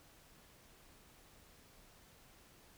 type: silence
effects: pink hiss -63 dBFS RMS until 2.77 s